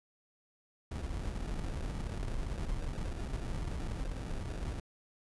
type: noise with sample-and-hold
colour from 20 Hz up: brown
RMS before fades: -37 dBFS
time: 0.91-4.8 s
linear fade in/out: 5 ms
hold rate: 1050 Hz
effects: resampled to 24000 Hz